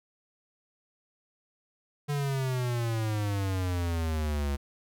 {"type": "exponential sweep", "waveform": "square", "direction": "down", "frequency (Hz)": [146.83, 69.3], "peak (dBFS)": -28, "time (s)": [2.08, 4.57], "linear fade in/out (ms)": 20, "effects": []}